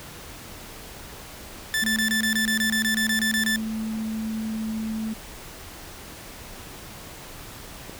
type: tone bursts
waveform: sawtooth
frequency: 1760 Hz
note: A6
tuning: in tune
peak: -18 dBFS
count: 15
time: 1.74-3.56 s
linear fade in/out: 0 ms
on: 98 ms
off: 25 ms
type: tone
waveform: sine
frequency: 220 Hz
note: A3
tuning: in tune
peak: -26 dBFS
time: 1.82-5.14 s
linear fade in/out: 10 ms
type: click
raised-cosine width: 2 ms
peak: -24 dBFS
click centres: 7.896 s
effects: pink hiss -41 dBFS RMS until 7.99 s